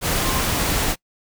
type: tone in noise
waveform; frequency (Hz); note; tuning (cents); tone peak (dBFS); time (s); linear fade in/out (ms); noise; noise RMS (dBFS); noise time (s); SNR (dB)
sine; 1053; C6; +11; -29; 0.2-0.44; 50; pink; -21; 0.01-0.96; -11
effects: noise-tail reverb RT60 0.1 s tail -24 dB re dry